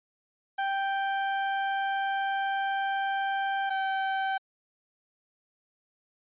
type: tone pair in turn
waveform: 30% pulse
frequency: 784 / 772.8 Hz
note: G5 / G5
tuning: 0 / -25 cents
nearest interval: unison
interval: 25 cents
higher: first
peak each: -24 dBFS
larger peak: neither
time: 0.58-3.7 / 3.7-4.38 s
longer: first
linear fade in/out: 10 ms
effects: resampled to 8000 Hz